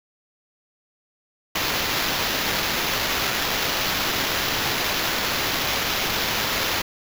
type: noise with sample-and-hold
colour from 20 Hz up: blue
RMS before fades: -24 dBFS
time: 1.55-6.82 s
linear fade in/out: 5 ms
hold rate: 8820 Hz
effects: none